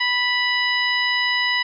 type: harmonic tone with a mistuned harmonic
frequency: 985 Hz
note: B5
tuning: 5 cents flat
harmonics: 1 / 2 / 3 / 4 / 5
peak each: -27 / -20 / -25 / -29 / -28 dBFS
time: 0-1.63 s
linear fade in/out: 10 ms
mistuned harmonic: 5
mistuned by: +32 cents
effects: none